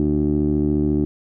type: tone with low-pass filter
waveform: 15% pulse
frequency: 74.3 Hz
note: D2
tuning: 21 cents sharp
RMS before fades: -19 dBFS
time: 0-1.05 s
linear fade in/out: 0 ms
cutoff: 340 Hz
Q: 5
effects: none